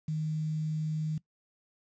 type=tone with quantisation; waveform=sine; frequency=155.56 Hz; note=D#3; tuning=in tune; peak=-29 dBFS; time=0.08-1.18 s; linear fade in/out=5 ms; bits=9; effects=noise-tail reverb RT60 0.1 s tail -20 dB re dry + resampled to 16000 Hz